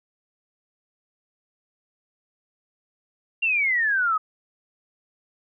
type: exponential sweep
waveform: sine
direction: down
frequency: 2794 to 1241 Hz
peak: -19 dBFS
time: 3.42-4.18 s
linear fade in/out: 10 ms
effects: none